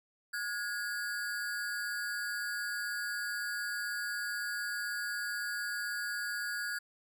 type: ring-modulated tone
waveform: square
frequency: 1549 Hz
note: G6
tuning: 21 cents flat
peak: -32 dBFS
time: 0.33-6.79 s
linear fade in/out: 10 ms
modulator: 108 Hz
effects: none